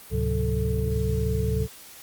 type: tone cluster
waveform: sine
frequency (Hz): 70.9 / 106.9 / 130 / 181.2 / 439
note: C#2 / A2 / C3 / F#3 / A4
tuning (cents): +40 / -49 / -11 / -36 / -4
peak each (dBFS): -26 / -29 / -29 / -31 / -29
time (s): 0.1-1.68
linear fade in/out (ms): 50
effects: white hiss -46 dBFS RMS until 2.02 s + Opus 32 kbps